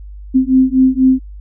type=beating tone pair; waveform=sine; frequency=258.5 / 262.6 Hz; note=C4 / C4; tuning=-21 / +6 cents; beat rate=4.1 Hz; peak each=-11 dBFS; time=0.34-1.2 s; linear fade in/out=20 ms; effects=added 50 Hz sine -29 dBFS peak until 1.4 s